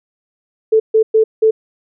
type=tone bursts at uneven times; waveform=sine; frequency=440 Hz; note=A4; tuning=in tune; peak=-7 dBFS; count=4; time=0.72-0.8 / 0.94-1.03 / 1.14-1.24 / 1.42-1.51 s; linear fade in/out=10 ms; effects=none